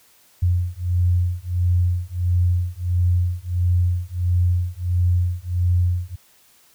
sine beating tone pair, 88 / 89.5 Hz, F2 / F2, +14 / +43 cents, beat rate 1.5 Hz, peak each -20 dBFS, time 0.42-6.16 s, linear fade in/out 10 ms, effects white hiss -55 dBFS RMS until 6.74 s

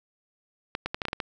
clicks, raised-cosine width 0.3 ms, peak -13 dBFS, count 8, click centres 0.751 / 0.86 / 0.945 / 1.018 / 1.053 / 1.084 / 1.131 / 1.202 s, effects none

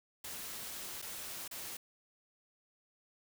white noise with dropouts, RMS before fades -44 dBFS, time 0.24-1.77 s, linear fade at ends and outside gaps 5 ms, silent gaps 1.017-1.023 / 1.479-1.511 s, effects none

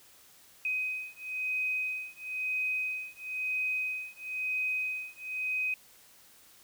sine beating tone pair, 2514 / 2515 Hz, D#7 / D#7, +17 / +18 cents, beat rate 1 Hz, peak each -34 / -34 dBFS, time 0.65-5.74 s, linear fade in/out 2 ms, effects white hiss -58 dBFS RMS until 6.63 s

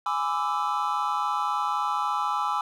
triangle chord, E dominant seventh, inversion first, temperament equal with one note detuned, 830.6 / 1004.5 / 1174.7 / 1318.5 Hz, G#5 / B5 / D6 / E6, 0 / +29 / 0 / 0 cents, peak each -28 dBFS, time 0.06-2.61 s, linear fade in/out 2 ms, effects none

